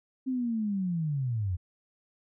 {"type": "linear sweep", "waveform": "sine", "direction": "down", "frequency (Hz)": [265.3, 84.5], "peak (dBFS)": -27, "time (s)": [0.26, 1.57], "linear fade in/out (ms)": 20, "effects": []}